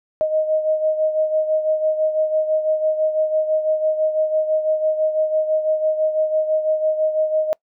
sine beating tone pair, 622.3 / 628.3 Hz, D#5 / D#5, 0 / +17 cents, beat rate 6 Hz, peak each -17 / -24 dBFS, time 0.21-7.53 s, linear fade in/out 0 ms, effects noise-tail reverb RT60 0.1 s tail -25 dB re dry

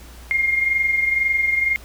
sine tone pair together, 2124 / 2146 Hz, C7 / C7, +25 / +43 cents, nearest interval unison, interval 18 cents, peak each -17 / -25 dBFS, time 0.31-1.76 s, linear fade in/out 0 ms, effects added 60 Hz sine -40 dBFS peak until 1.84 s + pink hiss -45 dBFS RMS until 1.84 s

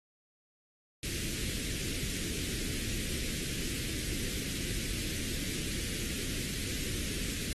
pink band-stop noise, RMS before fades -36 dBFS, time 1.03-7.53 s, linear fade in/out 2 ms, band 410 to 1900 Hz, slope 24 dB/octave, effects AAC 32 kbps

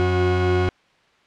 40% pulse tone pair together, 90 / 363.6 Hz, F#2 / F#4, -47 / -30 cents, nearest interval 2 octaves, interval 2417 cents, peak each -19 dBFS, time 0-0.69 s, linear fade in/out 0 ms, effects white hiss -58 dBFS RMS until 1.26 s + low-pass 3000 Hz 12 dB/octave

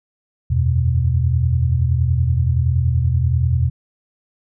sine chord, E suspended second, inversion none, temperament equal with one note detuned, 81.98 / 92.5 / 123.47 Hz, E2 / F#2 / B2, -9 / 0 / 0 cents, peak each -17 / -23 / -17 dBFS, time 0.5-3.7 s, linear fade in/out 10 ms, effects none

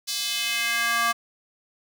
square tone with high-pass filter sweep, 233.1 Hz, A#3, in tune, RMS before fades -25 dBFS, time 0.07-1.13 s, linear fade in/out 20 ms, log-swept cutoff 4600 to 1100 Hz, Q 1.9, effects none

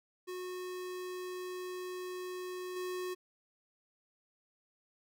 square tone with level steps, 364.8 Hz, F#4, 24 cents flat, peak -40 / -37 dBFS, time 0.27-3.15 s, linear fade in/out 20 ms, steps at 2.76 s, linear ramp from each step 5 ms, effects none

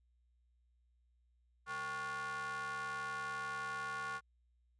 square ring-modulated tone, 163.2 Hz, E3, 17 cents flat, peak -37 dBFS, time 1.66-4.21 s, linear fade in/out 50 ms, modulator 1270 Hz, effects added 60 Hz sine -70 dBFS peak until 4.79 s + resampled to 22050 Hz

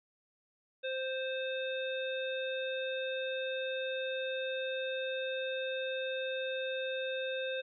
harmonic tone, 523.3 Hz, C5, in tune, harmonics 1 / 3 / 5 / 7, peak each -35 / -42 / -43 / -43 dBFS, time 0.83-7.62 s, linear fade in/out 20 ms, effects none

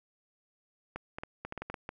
clicks, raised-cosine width 0.5 ms, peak -23 dBFS, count 10, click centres 0.96 / 1.185 / 1.235 / 1.45 / 1.524 / 1.577 / 1.62 / 1.7 / 1.742 / 1.891 s, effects none

